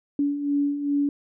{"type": "beating tone pair", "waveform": "sine", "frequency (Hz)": [283.9, 286.4], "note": ["C#4", "D4"], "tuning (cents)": [41, -43], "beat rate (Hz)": 2.5, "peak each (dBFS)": [-29, -22], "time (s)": [0.19, 1.09], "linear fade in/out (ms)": 2, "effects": []}